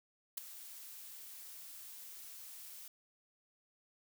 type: noise with ADSR envelope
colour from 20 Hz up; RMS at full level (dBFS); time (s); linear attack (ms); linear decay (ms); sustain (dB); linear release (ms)
blue; -36; 0.37-2.88; 9; 6; -15; 3
effects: none